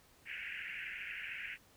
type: band-pass noise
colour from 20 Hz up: white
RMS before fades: -44 dBFS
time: 0.25-1.58 s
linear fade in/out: 50 ms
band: 1500 to 2800 Hz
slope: 96 dB/octave
effects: pink hiss -65 dBFS RMS until 1.76 s